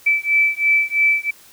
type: beating tone pair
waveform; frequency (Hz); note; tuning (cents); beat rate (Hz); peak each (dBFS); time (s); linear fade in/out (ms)
sine; 2315 / 2318; D7 / D7; -25 / -23; 3; -17; 0.06-1.31; 10
effects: white hiss -47 dBFS RMS until 1.52 s